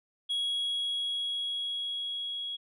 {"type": "tone with level ramp", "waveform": "sine", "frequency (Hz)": 3322, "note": "G#7", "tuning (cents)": 0, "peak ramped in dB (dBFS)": [-25, -33], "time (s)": [0.29, 2.57], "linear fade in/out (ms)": 20, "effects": ["tanh soft clip ceiling -27 dBFS"]}